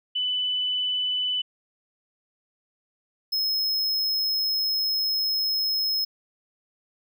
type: tone pair in turn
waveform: sine / square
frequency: 2994 / 5165 Hz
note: F#7 / E8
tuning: +20 / -36 cents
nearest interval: major sixth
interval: 944 cents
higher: second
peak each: -23 dBFS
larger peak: neither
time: 0.15-1.42 / 3.32-6.05 s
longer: second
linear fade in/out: 10 ms
effects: none